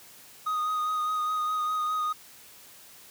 triangle tone with vibrato, 1244.5 Hz, D#6, in tune, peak -24 dBFS, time 0.46-2.13 s, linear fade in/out 10 ms, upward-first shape sine, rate 4.9 Hz, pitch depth 19 cents each way, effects white hiss -51 dBFS RMS until 3.1 s + high-pass 60 Hz 12 dB/octave

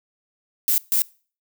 violet noise bursts at uneven times, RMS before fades -19 dBFS, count 2, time 0.68-0.78 / 0.92-1.02 s, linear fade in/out 0 ms, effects noise-tail reverb RT60 0.4 s tail -23 dB re dry

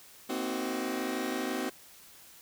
sawtooth chord, C half-diminished seventh, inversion third, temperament just, 235.5 / 261.6 / 314 / 376.7 Hz, Bb3 / C4 / Eb4 / Gb4, +18 / 0 / +16 / +31 cents, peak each -35 / -31 / -34 / -33 dBFS, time 0.29-1.7 s, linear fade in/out 10 ms, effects white hiss -54 dBFS RMS until 2.41 s

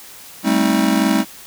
square chord, A half-diminished seventh, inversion third, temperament just, 198 / 220 / 264 / 316.8 Hz, G3 / A3 / C4 / Eb4, +18 / 0 / +16 / +31 cents, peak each -20 dBFS, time 0.43-1.25 s, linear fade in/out 50 ms, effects white hiss -39 dBFS RMS until 1.46 s

